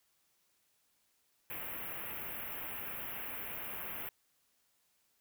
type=band-stop noise; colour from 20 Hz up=white; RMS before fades=-42 dBFS; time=1.5-4.09 s; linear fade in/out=2 ms; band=2900 to 12000 Hz; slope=48 dB/octave; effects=white hiss -75 dBFS RMS until 5.2 s